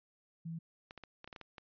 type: tone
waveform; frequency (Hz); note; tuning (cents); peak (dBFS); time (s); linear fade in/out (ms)
sine; 164.81; E3; 0; -39; 0.45-0.59; 10
type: clicks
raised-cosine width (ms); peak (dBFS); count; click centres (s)
0.3; -32; 9; 0.909 / 0.977 / 1.037 / 1.244 / 1.276 / 1.328 / 1.362 / 1.413 / 1.582
effects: resampled to 11025 Hz